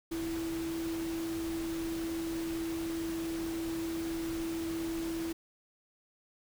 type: tone in noise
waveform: sine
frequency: 329.6 Hz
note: E4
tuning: in tune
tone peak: -33 dBFS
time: 0.11-5.33 s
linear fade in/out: 10 ms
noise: pink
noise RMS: -44 dBFS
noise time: 0.11-5.33 s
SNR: +8 dB
effects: none